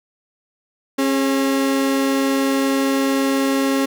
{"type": "tone pair together", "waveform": "35% pulse", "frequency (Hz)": [271.2, 413.2], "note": ["C#4", "G#4"], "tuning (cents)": [-38, -9], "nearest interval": "perfect fifth", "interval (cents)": 729, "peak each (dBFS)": [-15, -23], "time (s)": [0.98, 3.86], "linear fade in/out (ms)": 10, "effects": []}